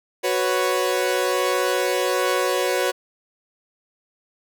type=chord; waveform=sawtooth; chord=F# suspended fourth; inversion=none; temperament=equal; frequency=370 / 493.9 / 554.4 Hz; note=F#4 / B4 / C#5; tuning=0 / 0 / 0 cents; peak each=-20 dBFS; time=0.23-2.92 s; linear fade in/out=20 ms; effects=none